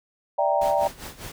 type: chord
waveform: sine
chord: E half-diminished seventh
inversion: third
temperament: equal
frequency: 587.3 / 659.3 / 784 / 932.3 Hz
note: D5 / E5 / G5 / Bb5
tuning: 0 / 0 / 0 / 0 cents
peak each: -23 / -26 / -24 / -26 dBFS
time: 0.38-0.88 s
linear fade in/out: 10 ms
type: noise with tremolo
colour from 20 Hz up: pink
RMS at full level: -36 dBFS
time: 0.61-1.32 s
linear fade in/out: 5 ms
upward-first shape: sine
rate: 5 Hz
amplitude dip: 80%
effects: none